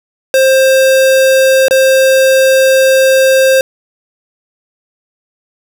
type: tone with dropouts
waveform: square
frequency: 529 Hz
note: C5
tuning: 19 cents sharp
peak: -6 dBFS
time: 0.34-3.61 s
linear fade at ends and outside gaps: 1 ms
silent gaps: 1.683-1.709 s
effects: none